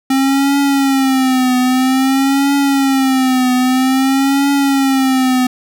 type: tone with vibrato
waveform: square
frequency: 265.9 Hz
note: C4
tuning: 28 cents sharp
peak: -11 dBFS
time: 0.1-5.47 s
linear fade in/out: 5 ms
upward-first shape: triangle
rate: 0.51 Hz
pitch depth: 100 cents each way
effects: none